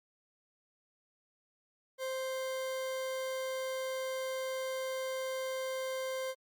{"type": "tone", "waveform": "40% pulse", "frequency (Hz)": 523.3, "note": "C5", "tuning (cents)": 0, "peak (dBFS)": -34, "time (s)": [1.98, 6.35], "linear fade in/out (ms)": 50, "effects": ["Opus 48 kbps"]}